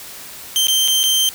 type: tone with dropouts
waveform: sawtooth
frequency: 3132 Hz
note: G7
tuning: 2 cents flat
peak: -10 dBFS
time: 0.56-1.29 s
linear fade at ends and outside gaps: 0 ms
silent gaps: 0.67-0.683 / 0.877-0.882 / 1.032-1.038 s
effects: white hiss -35 dBFS RMS until 1.34 s